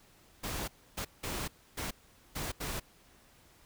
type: noise bursts at uneven times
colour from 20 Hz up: pink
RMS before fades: -37 dBFS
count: 6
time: 0.43-0.68 / 0.97-1.05 / 1.23-1.48 / 1.77-1.91 / 2.35-2.52 / 2.6-2.8 s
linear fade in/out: 10 ms
effects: pink hiss -62 dBFS RMS until 3.65 s